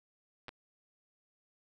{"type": "clicks", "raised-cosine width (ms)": 0.3, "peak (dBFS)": -28, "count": 2, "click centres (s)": [0.483, 0.491], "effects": []}